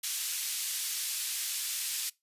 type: band-pass noise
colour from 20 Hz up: white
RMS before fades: -34 dBFS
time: 0.03-2.1 s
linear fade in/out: 10 ms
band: 2800 to 13000 Hz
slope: 12 dB/octave
effects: noise-tail reverb RT60 0.2 s tail -22 dB re dry + resampled to 32000 Hz